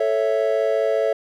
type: chord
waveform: triangle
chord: A major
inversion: none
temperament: equal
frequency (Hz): 440 / 554.4 / 659.3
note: A4 / C#5 / E5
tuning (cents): 0 / 0 / 0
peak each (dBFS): -20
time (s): 0-1.13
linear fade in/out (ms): 5
effects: none